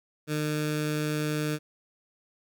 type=tone with notch filter; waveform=15% pulse; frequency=151.6 Hz; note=D#3; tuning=45 cents flat; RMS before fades=-29 dBFS; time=0.27-1.59 s; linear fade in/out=50 ms; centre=740 Hz; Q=1.5; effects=none